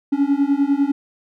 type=beating tone pair; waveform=triangle; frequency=276.2 / 286.2 Hz; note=C#4 / D4; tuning=-6 / -45 cents; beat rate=10 Hz; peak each=-16 dBFS; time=0.12-0.92 s; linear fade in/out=10 ms; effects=none